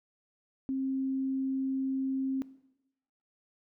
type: tone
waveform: sine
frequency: 266.3 Hz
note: C4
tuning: 31 cents sharp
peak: -29 dBFS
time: 0.69-2.42 s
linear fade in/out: 0 ms
effects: noise-tail reverb RT60 0.9 s tail -18 dB re dry